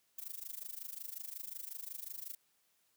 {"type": "noise with amplitude modulation", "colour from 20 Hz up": "violet", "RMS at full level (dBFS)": -42, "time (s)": [0.18, 2.35], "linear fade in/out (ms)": 5, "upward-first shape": "sine", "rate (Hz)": 25.5, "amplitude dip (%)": 90, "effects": ["white hiss -75 dBFS RMS until 2.96 s", "high-pass 100 Hz 12 dB/octave"]}